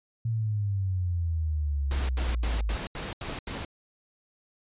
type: exponential sweep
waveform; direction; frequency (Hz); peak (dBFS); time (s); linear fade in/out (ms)
sine; down; 115.8 to 51.91; -25; 0.25-2.76; 5
type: noise bursts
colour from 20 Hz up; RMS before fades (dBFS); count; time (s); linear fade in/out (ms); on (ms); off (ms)
pink; -35; 7; 1.91-3.65; 2; 180; 80
effects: resampled to 8000 Hz